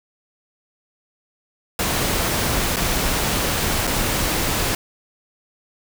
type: noise with dropouts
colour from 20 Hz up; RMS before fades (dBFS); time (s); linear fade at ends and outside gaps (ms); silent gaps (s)
pink; -21; 1.79-4.75; 2; 2.761-2.767 / 3.87-3.874
effects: none